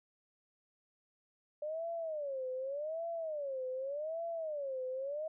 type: tone with vibrato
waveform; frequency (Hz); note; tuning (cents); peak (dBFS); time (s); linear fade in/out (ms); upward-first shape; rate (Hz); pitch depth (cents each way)
sine; 587.3; D5; 0; -36; 1.62-5.28; 5; sine; 0.85; 240
effects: none